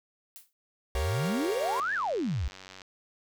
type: noise with exponential decay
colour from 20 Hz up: blue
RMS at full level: -43 dBFS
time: 0.36-0.53 s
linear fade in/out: 0 ms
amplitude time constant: 36 ms
type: exponential two-way sweep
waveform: sine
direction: up then down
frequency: 58.27 to 1821 to 58.27 Hz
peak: -27 dBFS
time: 0.95-2.48 s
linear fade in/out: 0 ms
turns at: 1.94 s
type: chord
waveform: sawtooth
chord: G half-diminished seventh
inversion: none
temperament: equal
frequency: 392 / 466.2 / 554.4 / 698.5 Hz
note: G4 / Bb4 / Db5 / F5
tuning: 0 / 0 / 0 / 0 cents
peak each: -34 / -33 / -33 / -38 dBFS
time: 0.95-1.8 s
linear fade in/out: 2 ms
type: click train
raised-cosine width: 0.2 ms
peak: -28 dBFS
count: 176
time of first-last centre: 0.96-2.818 s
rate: 94.2 Hz
effects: none